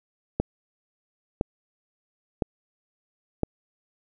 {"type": "click train", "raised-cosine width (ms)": 2, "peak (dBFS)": -9, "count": 4, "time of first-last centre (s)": [0.4, 3.433], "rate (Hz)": 0.989, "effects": []}